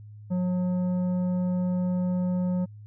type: tone with tanh clipping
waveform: triangle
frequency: 180.8 Hz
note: F#3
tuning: 40 cents flat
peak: -25 dBFS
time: 0.3-2.66 s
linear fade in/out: 20 ms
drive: 13 dB
effects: added 105 Hz sine -42 dBFS peak until 2.86 s